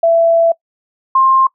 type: tone pair in turn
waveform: sine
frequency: 667 / 1058.8 Hz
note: E5 / C6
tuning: +20 / +20 cents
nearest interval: minor sixth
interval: 800 cents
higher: second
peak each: -7 dBFS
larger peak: neither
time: 0.03-0.52 / 1.15-1.47 s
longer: first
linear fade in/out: 5 ms
effects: noise-tail reverb RT60 0.1 s tail -23 dB re dry